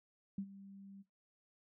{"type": "tone with ADSR envelope", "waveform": "sine", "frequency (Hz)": 196.5, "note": "G3", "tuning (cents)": 4, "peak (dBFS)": -35, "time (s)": [0.38, 1.03], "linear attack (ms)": 4, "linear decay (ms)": 63, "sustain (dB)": -17, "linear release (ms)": 22, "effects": ["noise-tail reverb RT60 0.2 s tail -19 dB re dry"]}